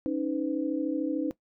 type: tone cluster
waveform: sine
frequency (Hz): 277.8 / 311.2 / 504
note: C#4 / D#4 / B4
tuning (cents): +4 / 0 / +35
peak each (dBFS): -30 / -29 / -35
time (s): 0.06-1.31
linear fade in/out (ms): 0
effects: noise-tail reverb RT60 0.1 s tail -17 dB re dry